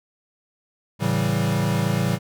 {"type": "chord", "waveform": "square", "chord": "A dominant seventh", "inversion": "none", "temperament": "equal with one note detuned", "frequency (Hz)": [110, 138.59, 164.81, 194.31], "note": ["A2", "C#3", "E3", "G3"], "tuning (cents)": [0, 0, 0, -15], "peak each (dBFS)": -26, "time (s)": [0.99, 2.19], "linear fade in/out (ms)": 50, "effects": []}